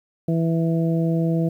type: harmonic tone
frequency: 164.81 Hz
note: E3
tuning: in tune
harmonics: 1 / 2 / 3 / 4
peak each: -19 / -25 / -29 / -31 dBFS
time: 0.28-1.49 s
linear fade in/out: 5 ms
effects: 9-bit